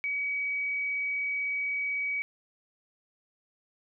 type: tone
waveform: sine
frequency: 2269 Hz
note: C#7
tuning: 40 cents sharp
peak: -28 dBFS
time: 0.04-2.22 s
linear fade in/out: 0 ms
effects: none